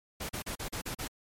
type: noise bursts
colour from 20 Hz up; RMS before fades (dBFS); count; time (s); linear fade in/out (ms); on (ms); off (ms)
pink; -37; 7; 0.2-1.079; 10; 93; 38
effects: MP3 64 kbps